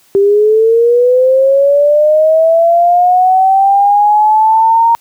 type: linear sweep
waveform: sine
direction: up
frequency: 392 to 931 Hz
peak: -5 dBFS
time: 0.15-4.95 s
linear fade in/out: 0 ms
effects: white hiss -49 dBFS RMS until 5 s + high-pass 80 Hz 12 dB/octave